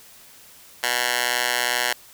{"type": "tone with high-pass filter", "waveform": "10% pulse", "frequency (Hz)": 122.5, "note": "B2", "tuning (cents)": -14, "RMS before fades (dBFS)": -23, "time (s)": [0.83, 1.93], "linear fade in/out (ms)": 5, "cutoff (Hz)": 1300, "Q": 0.87, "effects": ["white hiss -48 dBFS RMS until 2.13 s"]}